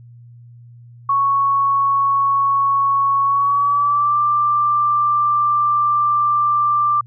sine tone with pitch glide, 1108.7 to 1181.4 Hz, C#6 to D6, 0 to +10 cents, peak -13 dBFS, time 1.09-7.01 s, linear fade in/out 5 ms, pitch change +110 cents, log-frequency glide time 3.24-4.19 s, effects added 119 Hz sine -39 dBFS peak until 7.06 s

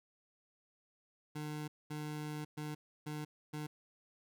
25% pulse tone bursts at uneven times, 151 Hz, D3, 48 cents sharp, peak -36 dBFS, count 5, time 1.35-1.68 / 1.9-2.45 / 2.57-2.75 / 3.06-3.25 / 3.53-3.67 s, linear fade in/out 10 ms, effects none

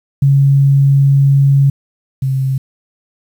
sine tone pair in turn, 138.59 / 133.36 Hz, C#3 / C3, 0 / +33 cents, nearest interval minor second, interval 67 cents, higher first, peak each -6 / -12 dBFS, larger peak first, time 0.22-1.7 / 2.22-2.58 s, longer first, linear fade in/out 5 ms, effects 7-bit

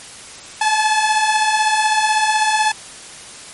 sawtooth beating tone pair, 850 / 866 Hz, G#5 / A5, +40 / -28 cents, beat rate 16 Hz, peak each -16 / -11 dBFS, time 0.61-2.72 s, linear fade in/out 5 ms, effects white hiss -36 dBFS RMS until 3.53 s + MP3 48 kbps

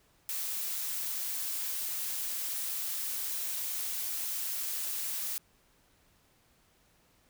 blue noise, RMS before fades -35 dBFS, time 0.29-5.38 s, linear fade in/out 0 ms, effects pink hiss -67 dBFS RMS until 7.29 s

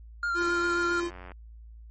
triangle tone with vibrato, 1396.9 Hz, F6, in tune, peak -24 dBFS, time 0.23-1 s, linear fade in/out 2 ms, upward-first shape sine, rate 7.5 Hz, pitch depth 24 cents each way
square tone, 345.3 Hz, F4, 20 cents flat, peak -29 dBFS, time 0.34-1.11 s, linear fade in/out 50 ms
click train, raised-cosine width 0.5 ms, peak -29 dBFS, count 83, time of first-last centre 0.41-1.318 s, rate 90.3 Hz
effects added 56 Hz sine -44 dBFS peak until 1.9 s + MP3 32 kbps

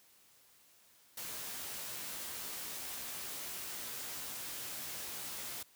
white noise with comb filter, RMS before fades -43 dBFS, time 1.17-5.63 s, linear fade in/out 5 ms, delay 16 ms, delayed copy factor +0.5, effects white hiss -65 dBFS RMS until 5.75 s + high-pass 60 Hz 12 dB/octave

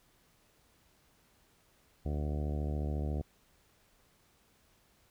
harmonic tone, 74.1 Hz, D2, 16 cents sharp, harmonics 1 / 2 / 3 / 4 / 5 / 6 / 7 / 8 / 9 / 10, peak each -33 / -39 / -43 / -45 / -47 / -49 / -50 / -51 / -52 / -53 dBFS, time 2.05-3.22 s, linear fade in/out 10 ms, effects pink hiss -68 dBFS RMS until 5.1 s

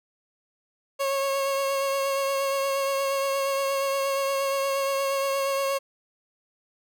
30% pulse tone with vibrato, 548 Hz, C#5, 20 cents flat, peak -21 dBFS, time 0.99-5.79 s, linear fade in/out 20 ms, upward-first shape triangle, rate 8.5 Hz, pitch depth 22 cents each way, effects none

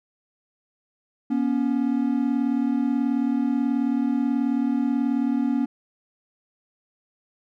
triangle tone pair together, 241.4 / 279.9 Hz, B3 / C#4, -39 / +17 cents, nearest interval minor third, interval 256 cents, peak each -21 dBFS, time 1.3-5.66 s, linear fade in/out 10 ms, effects none

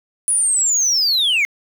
sine linear sweep, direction down, 9956 to 2100 Hz, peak -11 dBFS, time 0.28-1.45 s, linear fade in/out 0 ms, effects tanh soft clip ceiling -13 dBFS + 7-bit

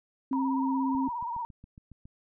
sine tone, 266.7 Hz, C4, 33 cents sharp, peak -26 dBFS, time 0.31-1.08 s, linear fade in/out 5 ms
sine tone with vibrato, 950 Hz, A#5, 33 cents sharp, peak -31 dBFS, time 0.33-1.45 s, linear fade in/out 0 ms, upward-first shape sine, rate 17 Hz, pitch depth 72 cents each way
click train, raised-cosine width 5 ms, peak -36 dBFS, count 9, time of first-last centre 0.95-2.055 s, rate 7.24 Hz
effects none

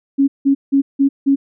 sine tone bursts, 275.9 Hz, C#4, 8 cents flat, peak -9 dBFS, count 5, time 0.18-1.36 s, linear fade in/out 20 ms, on 100 ms, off 170 ms, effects none

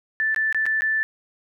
sine tone with dropouts, 1760 Hz, A6, in tune, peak -19 dBFS, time 0.2-1.03 s, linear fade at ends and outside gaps 0 ms, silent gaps 0.346-0.362 / 0.526-0.546 / 0.656-0.664 / 0.808-0.82 s, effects none

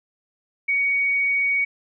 sine tone, 2243 Hz, C#7, 20 cents sharp, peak -18 dBFS, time 0.68-1.65 s, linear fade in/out 10 ms, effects none

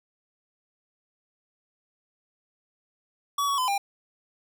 square tone with pitch steps, 1135 / 1121 / 1016 / 800 Hz, C#6 / C#6 / B5 / G5, +41 / +19 / +49 / +35 cents, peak -24 dBFS, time 3.38-3.78 s, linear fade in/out 5 ms, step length 100 ms, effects none

